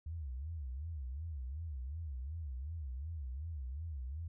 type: tone with vibrato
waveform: sine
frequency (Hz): 72.4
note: D2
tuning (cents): -24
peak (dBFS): -39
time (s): 0.06-4.28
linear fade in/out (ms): 5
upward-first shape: sine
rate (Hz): 2.7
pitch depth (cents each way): 260
effects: none